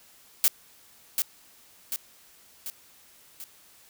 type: noise with echo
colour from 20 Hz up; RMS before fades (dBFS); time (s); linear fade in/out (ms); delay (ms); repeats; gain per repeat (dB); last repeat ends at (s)
blue; -20; 0.44-0.48; 0; 740; 4; -5; 3.44
effects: white hiss -56 dBFS RMS until 3.89 s